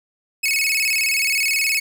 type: tone with vibrato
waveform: sawtooth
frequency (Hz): 2383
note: D7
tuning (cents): +25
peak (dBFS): -14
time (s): 0.43-1.8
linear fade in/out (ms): 10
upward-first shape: square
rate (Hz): 19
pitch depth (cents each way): 130
effects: none